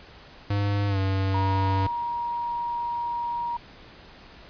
square tone with pitch glide, 101.4 to 96.21 Hz, G#2 to G2, -41 to -32 cents, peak -23 dBFS, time 0.5-1.87 s, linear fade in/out 5 ms, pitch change -91 cents, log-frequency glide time 0.88-0.98 s
sine tone, 948 Hz, A#5, 29 cents sharp, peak -26 dBFS, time 1.34-3.57 s, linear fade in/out 5 ms
effects pink hiss -48 dBFS RMS until 4.49 s + resampled to 11025 Hz

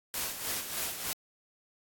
white noise with tremolo, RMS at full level -33 dBFS, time 0.14-1.13 s, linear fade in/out 0 ms, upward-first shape sine, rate 3.3 Hz, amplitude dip 60%, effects AAC 64 kbps

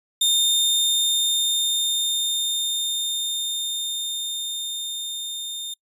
sawtooth tone with level ramp, 3636 Hz, A#7, 44 cents flat, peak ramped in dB -13 to -26 dBFS, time 0.21-5.74 s, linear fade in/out 5 ms, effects noise-tail reverb RT60 0.1 s tail -24 dB re dry + resampled to 32000 Hz

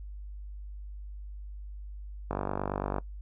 click train, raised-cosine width 1 ms, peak -16 dBFS, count 34, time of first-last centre 2.31-2.983 s, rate 49 Hz, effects noise-tail reverb RT60 0.1 s tail -19 dB re dry + added 50 Hz sine -39 dBFS peak until 3.21 s

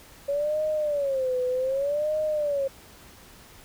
sine tone with vibrato, 557 Hz, C#5, 8 cents sharp, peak -23 dBFS, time 0.28-2.68 s, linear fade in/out 10 ms, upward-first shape sine, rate 0.65 Hz, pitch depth 180 cents each way, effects pink hiss -50 dBFS RMS until 3.64 s

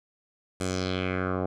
10% pulse tone with low-pass filter sweep, 92.5 Hz, F#2, in tune, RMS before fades -29 dBFS, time 0.6-1.46 s, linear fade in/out 5 ms, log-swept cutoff 9300 to 810 Hz, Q 2.7, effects none

